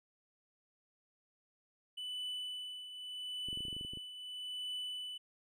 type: tone with tremolo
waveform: triangle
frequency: 2988 Hz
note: F#7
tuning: 16 cents sharp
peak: -36 dBFS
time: 1.97-5.18 s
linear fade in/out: 10 ms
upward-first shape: triangle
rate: 0.81 Hz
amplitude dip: 65%
type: clicks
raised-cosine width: 3 ms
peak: -36 dBFS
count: 12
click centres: 3.486 / 3.529 / 3.574 / 3.606 / 3.652 / 3.683 / 3.728 / 3.766 / 3.811 / 3.849 / 3.935 / 3.973 s
effects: none